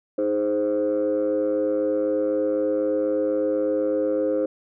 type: chord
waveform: sine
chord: Ab major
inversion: second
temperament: equal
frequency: 311.1 / 415.3 / 523.3 Hz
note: Eb4 / Ab4 / C5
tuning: 0 / 0 / 0 cents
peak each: -24 / -26 / -21 dBFS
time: 0.18-4.46 s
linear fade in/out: 5 ms
effects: tanh soft clip ceiling -15 dBFS